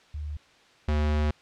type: tone pair in turn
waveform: sine / square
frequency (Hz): 74.6 / 75.25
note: D2 / D2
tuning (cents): +28 / +43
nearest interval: unison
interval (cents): 15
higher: second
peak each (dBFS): -31 / -23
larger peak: second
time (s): 0.14-0.37 / 0.88-1.31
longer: second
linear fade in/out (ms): 5
effects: white hiss -57 dBFS RMS until 1.41 s + low-pass 4000 Hz 12 dB/octave